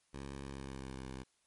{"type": "tone with pitch glide", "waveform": "10% pulse", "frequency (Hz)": [68.6, 65.5], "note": ["C#2", "C2"], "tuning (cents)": [-17, 2], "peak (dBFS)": -35, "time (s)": [0.13, 1.24], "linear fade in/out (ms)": 20, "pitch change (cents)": -81, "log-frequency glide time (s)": [0.43, 1.01], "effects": ["white hiss -75 dBFS RMS until 1.46 s", "MP3 48 kbps"]}